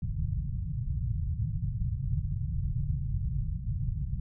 white low-pass noise, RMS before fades -31 dBFS, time 0.02-4.2 s, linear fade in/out 5 ms, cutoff 150 Hz, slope 48 dB/octave, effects none

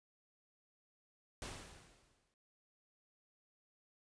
pink noise with exponential decay, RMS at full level -44 dBFS, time 1.42-2.34 s, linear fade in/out 1 ms, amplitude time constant 200 ms, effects resampled to 22050 Hz

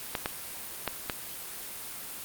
clicks, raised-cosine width 0.3 ms, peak -12 dBFS, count 4, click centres 0.152 / 0.259 / 0.877 / 1.098 s, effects white hiss -40 dBFS RMS until 2.24 s + Opus 32 kbps

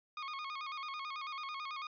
sawtooth tone with vibrato, 1158 Hz, D6, 25 cents flat, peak -36 dBFS, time 0.17-1.87 s, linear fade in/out 2 ms, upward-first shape square, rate 9.1 Hz, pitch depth 100 cents each way, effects resampled to 11025 Hz

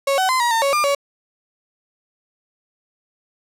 35% pulse tone with pitch steps, 552 / 754 / 1031 / 954 / 907 / 556 / 1201 / 563 Hz, C#5 / F#5 / C6 / A#5 / A#5 / C#5 / D6 / C#5, -7 / +32 / -26 / +40 / -48 / +5 / +38 / +27 cents, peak -14 dBFS, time 0.07-0.95 s, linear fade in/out 5 ms, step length 110 ms, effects low-pass 12000 Hz 12 dB/octave

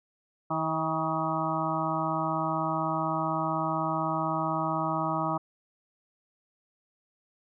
harmonic tone with a mistuned harmonic, 160 Hz, D#3, 49 cents sharp, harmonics 1 / 2 / 4 / 5 / 6 / 7 / 8, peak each -34 / -34 / -34 / -34 / -34 / -34 / -34 dBFS, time 0.5-5.38 s, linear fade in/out 10 ms, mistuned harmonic 8, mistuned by -33 cents, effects none

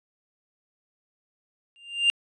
triangle tone with exponential growth, 2794 Hz, F7, in tune, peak -13 dBFS, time 1.76-2.1 s, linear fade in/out 0 ms, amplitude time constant 73 ms, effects resampled to 22050 Hz

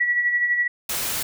sine tone with tremolo, 1938 Hz, B6, 33 cents flat, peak -16 dBFS, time 0-0.68 s, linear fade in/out 10 ms, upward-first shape sine, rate 12 Hz, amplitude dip 50%
white noise, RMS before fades -26 dBFS, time 0.89-1.23 s, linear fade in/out 5 ms
effects none

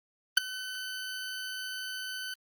20% pulse tone with ADSR envelope, 1514 Hz, F#6, 39 cents sharp, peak -9 dBFS, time 0.37-2.34 s, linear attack 6 ms, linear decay 8 ms, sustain -22 dB, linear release 4 ms, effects Opus 24 kbps

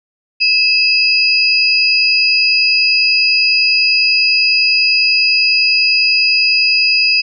sine tone pair together, 2606 / 4915 Hz, E7 / D#8, -20 / -22 cents, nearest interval major seventh, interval 1098 cents, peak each -12 dBFS, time 0.4-7.22 s, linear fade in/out 20 ms, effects none

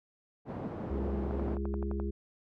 pink band-pass noise, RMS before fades -39 dBFS, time 0.45-1.58 s, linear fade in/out 50 ms, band 120 to 630 Hz, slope 12 dB/octave
harmonic tone, 68.2 Hz, C#2, 28 cents flat, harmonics 1 / 3 / 5 / 6, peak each -33 / -38 / -40 / -41 dBFS, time 0.9-2.11 s, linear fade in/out 10 ms
click train, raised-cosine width 1 ms, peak -26 dBFS, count 9, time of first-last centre 1.31-2 s, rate 11.6 Hz
effects none

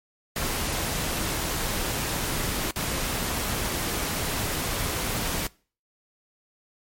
pink noise with dropouts, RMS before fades -28 dBFS, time 0.36-5.47 s, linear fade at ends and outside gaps 2 ms, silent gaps 2.71-2.759 s, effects noise-tail reverb RT60 0.4 s tail -23 dB re dry + MP3 64 kbps

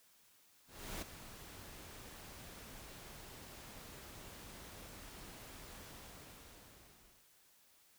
pink noise with ADSR envelope, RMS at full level -43 dBFS, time 0.66-7.3 s, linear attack 360 ms, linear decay 10 ms, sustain -10 dB, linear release 1400 ms, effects white hiss -68 dBFS RMS until 7.98 s

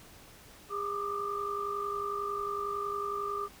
sine tone cluster, 406.4 / 1185 / 1236 Hz, G#4 / D6 / D#6, -38 / +15 / -12 cents, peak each -37 / -34 / -39 dBFS, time 0.69-3.49 s, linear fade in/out 50 ms, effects pink hiss -54 dBFS RMS until 3.6 s

